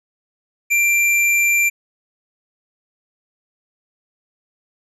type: tone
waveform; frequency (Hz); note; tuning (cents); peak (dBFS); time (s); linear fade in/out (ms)
square; 2363; D7; +10; -14; 0.7-1.7; 20
effects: resampled to 32000 Hz